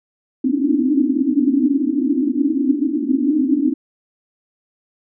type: band-pass noise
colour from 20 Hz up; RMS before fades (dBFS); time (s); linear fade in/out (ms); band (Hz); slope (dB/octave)
white; -17; 0.44-3.74; 5; 250 to 310; 96
effects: none